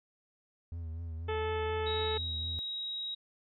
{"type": "tone with vibrato", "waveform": "triangle", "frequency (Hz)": 82.41, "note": "E2", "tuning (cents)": 0, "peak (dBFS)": -35, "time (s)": [0.72, 2.59], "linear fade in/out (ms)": 0, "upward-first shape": "triangle", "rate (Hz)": 4.1, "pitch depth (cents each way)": 63}
{"type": "harmonic tone", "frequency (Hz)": 435.6, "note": "A4", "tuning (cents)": -17, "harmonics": [1, 2, 3, 4, 5, 6, 7, 8], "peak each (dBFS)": [-33, -39, -43, -45, -47, -49, -50, -51], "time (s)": [1.28, 2.18], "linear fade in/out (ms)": 10}
{"type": "tone", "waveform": "sine", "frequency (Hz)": 3815, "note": "A#7", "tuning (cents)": 39, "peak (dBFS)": -35, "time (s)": [1.86, 3.15], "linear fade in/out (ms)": 10}
{"effects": []}